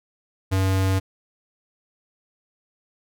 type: tone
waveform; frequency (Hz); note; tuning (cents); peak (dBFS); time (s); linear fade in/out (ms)
square; 95.3; G2; -48; -19; 0.51-1; 20
effects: none